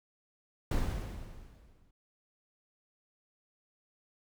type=noise with exponential decay; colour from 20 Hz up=brown; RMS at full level=-27 dBFS; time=0.71-1.91 s; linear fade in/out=5 ms; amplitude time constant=260 ms; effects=none